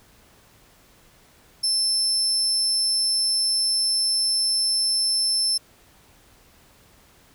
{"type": "tone", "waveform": "35% pulse", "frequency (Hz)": 5300, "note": "E8", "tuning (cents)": 9, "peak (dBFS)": -17, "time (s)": [1.63, 5.58], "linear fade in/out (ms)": 10, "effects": ["pink hiss -55 dBFS RMS until 7.34 s"]}